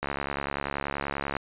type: click train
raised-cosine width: 0.5 ms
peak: -14 dBFS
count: 95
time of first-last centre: 0.03-1.367 s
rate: 70.3 Hz
effects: resampled to 8000 Hz